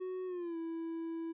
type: tone with pitch glide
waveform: triangle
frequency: 370 to 329.6 Hz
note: F#4 to E4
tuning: 0 to 0 cents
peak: -35 dBFS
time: 0-1.33 s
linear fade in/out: 20 ms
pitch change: -200 cents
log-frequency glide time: 0.26-0.57 s
effects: resampled to 8000 Hz